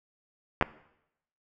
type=clicks; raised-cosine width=0.5 ms; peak=-7 dBFS; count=2; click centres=0.612 / 0.625 s; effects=noise-tail reverb RT60 0.8 s tail -19 dB re dry